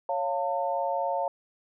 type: chord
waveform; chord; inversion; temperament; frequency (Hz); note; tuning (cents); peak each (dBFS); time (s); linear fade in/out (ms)
sine; Db augmented; none; equal with one note detuned; 554.4 / 698.5 / 899; Db5 / F5 / A5; 0 / 0 / +37; -30; 0.09-1.28; 2
effects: none